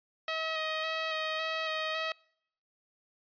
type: tone with vibrato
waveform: 10% pulse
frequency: 635 Hz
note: D#5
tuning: 35 cents sharp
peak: -23 dBFS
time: 0.28-2.12 s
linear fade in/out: 2 ms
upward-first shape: square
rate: 1.8 Hz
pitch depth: 16 cents each way
effects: noise-tail reverb RT60 0.7 s tail -26 dB re dry + resampled to 11025 Hz